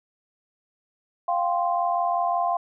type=chord; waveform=sine; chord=F suspended second; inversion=none; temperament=equal; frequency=698.5 / 784 / 1046.5 Hz; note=F5 / G5 / C6; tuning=0 / 0 / 0 cents; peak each=-23 / -28 / -27 dBFS; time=1.28-2.57 s; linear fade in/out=5 ms; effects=none